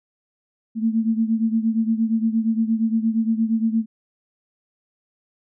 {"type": "beating tone pair", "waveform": "sine", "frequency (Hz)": [222.2, 230.8], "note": ["A3", "A#3"], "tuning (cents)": [17, -17], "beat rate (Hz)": 8.6, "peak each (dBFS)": [-19, -23], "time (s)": [0.75, 3.86], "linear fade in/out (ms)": 50, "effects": []}